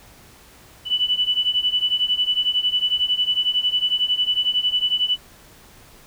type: beating tone pair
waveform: sine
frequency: 2969 / 2980 Hz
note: F#7 / F#7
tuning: +5 / +12 cents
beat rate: 11 Hz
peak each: -22 / -20 dBFS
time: 0.85-5.18 s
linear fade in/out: 50 ms
effects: pink hiss -48 dBFS RMS until 6.06 s